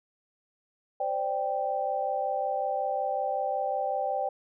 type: chord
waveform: sine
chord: C suspended second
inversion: none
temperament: just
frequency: 523.3 / 588.7 / 784.9 Hz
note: C5 / D5 / G5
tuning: 0 / +4 / +2 cents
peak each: -33 / -32 / -29 dBFS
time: 1-4.29 s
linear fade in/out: 5 ms
effects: none